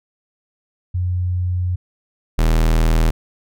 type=tone pair in turn; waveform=sine / 45% pulse; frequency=90 / 40.09 Hz; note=F#2 / E1; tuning=-47 / -47 cents; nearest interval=octave + major second; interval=1400 cents; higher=first; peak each=-17 / -12 dBFS; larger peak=second; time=0.94-1.76 / 2.38-3.11 s; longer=first; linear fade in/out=10 ms; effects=none